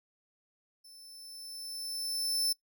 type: tone with level ramp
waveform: sawtooth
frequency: 5290 Hz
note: E8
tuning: 5 cents sharp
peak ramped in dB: -50 to -24 dBFS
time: 0.84-2.53 s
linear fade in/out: 10 ms
effects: noise-tail reverb RT60 0.1 s tail -19 dB re dry